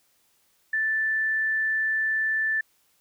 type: tone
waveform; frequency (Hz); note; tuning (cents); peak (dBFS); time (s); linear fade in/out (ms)
sine; 1761; A6; +1; -22; 0.73-2.61; 5
effects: white hiss -66 dBFS RMS until 3 s